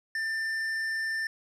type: tone with tanh clipping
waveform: sine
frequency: 1787 Hz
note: A6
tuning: 26 cents sharp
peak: -30 dBFS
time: 0.15-1.27 s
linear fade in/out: 2 ms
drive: 9 dB
effects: none